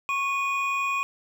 triangle tone pair together, 1100 / 2469 Hz, C#6 / D#7, -14 / -14 cents, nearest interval octave + major second, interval 1400 cents, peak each -25 dBFS, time 0.09-1.03 s, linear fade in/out 0 ms, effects none

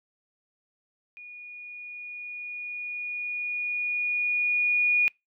sine tone with level ramp, 2449 Hz, D#7, 28 cents flat, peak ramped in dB -41 to -18 dBFS, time 1.17-5.08 s, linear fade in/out 0 ms, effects noise-tail reverb RT60 0.2 s tail -26 dB re dry

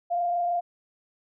sine tone with frequency modulation, 698.5 Hz, F5, in tune, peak -23 dBFS, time 0.1-0.61 s, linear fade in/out 20 ms, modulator 26.3 Hz, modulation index 0.51, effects none

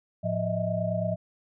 sine tone cluster, 109.8 / 176.7 / 617 / 646 Hz, A2 / F3 / D#5 / E5, -3 / +21 / -15 / -35 cents, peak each -31 dBFS, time 0.23-1.16 s, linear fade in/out 20 ms, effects none

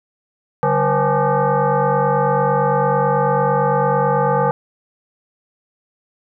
sine tone with frequency modulation, 192.5 Hz, G3, 31 cents flat, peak -13 dBFS, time 0.63-4.51 s, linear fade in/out 0 ms, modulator 336 Hz, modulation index 2.9, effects none

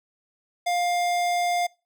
square tone with notch filter, 704 Hz, F5, 14 cents sharp, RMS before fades -24 dBFS, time 0.66-1.67 s, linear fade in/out 10 ms, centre 12000 Hz, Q 1.7, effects noise-tail reverb RT60 0.3 s tail -25 dB re dry

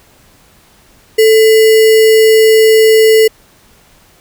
sine tone with sample-and-hold, 440.1 Hz, A4, in tune, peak -3 dBFS, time 1.18-3.28 s, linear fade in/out 10 ms, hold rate 2450 Hz, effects pink hiss -46 dBFS RMS until 4.2 s

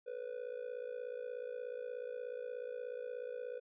triangle tone with amplitude modulation, 493.9 Hz, B4, in tune, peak -35 dBFS, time 0.06-3.6 s, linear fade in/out 20 ms, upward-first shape sine, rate 56.7 Hz, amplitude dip 85%, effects resampled to 8000 Hz

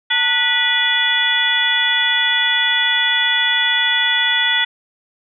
harmonic tone with a mistuned harmonic, 488.7 Hz, B4, 18 cents flat, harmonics 2 / 3 / 4 / 5 / 6 / 7, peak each -26 / -22 / -18 / -27 / -26 / -17 dBFS, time 0.1-4.65 s, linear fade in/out 10 ms, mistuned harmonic 2, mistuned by -150 cents, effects none

